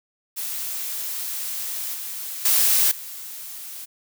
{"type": "noise with level steps", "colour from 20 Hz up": "blue", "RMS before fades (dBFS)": [-29, -32, -18, -36], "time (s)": [0.36, 3.86], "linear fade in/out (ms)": 20, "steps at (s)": [1.94, 2.45, 2.91], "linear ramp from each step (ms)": 5, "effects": []}